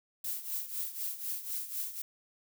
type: noise with tremolo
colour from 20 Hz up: violet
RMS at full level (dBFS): -34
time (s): 0.24-2.02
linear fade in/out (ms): 5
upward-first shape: triangle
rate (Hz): 4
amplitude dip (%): 80
effects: none